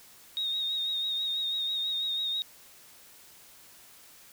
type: tone with vibrato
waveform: sine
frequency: 3731 Hz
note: A#7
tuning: 1 cent sharp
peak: -28 dBFS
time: 0.37-2.42 s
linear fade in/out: 0 ms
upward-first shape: sine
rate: 6.1 Hz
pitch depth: 35 cents each way
effects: white hiss -54 dBFS RMS until 4.32 s